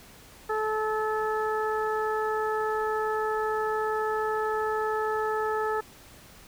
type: harmonic tone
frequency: 433 Hz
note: A4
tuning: 28 cents flat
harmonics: 1 / 2 / 3 / 4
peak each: -28 / -31 / -32 / -36 dBFS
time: 0.49-5.81 s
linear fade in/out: 10 ms
effects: pink hiss -51 dBFS RMS until 6.47 s